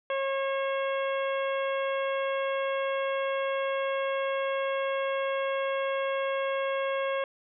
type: harmonic tone with a mistuned harmonic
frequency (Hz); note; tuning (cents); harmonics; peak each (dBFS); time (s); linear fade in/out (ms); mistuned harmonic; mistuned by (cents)
543; C#5; -36; 1 / 2 / 3 / 4 / 5 / 6; -28 / -34 / -38 / -40 / -42 / -44; 0.1-7.24; 2; 6; +24
effects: none